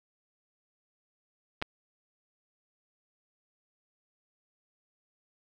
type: clicks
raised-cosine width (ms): 0.3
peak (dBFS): -23 / -14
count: 2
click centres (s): 1.617 / 1.624
effects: none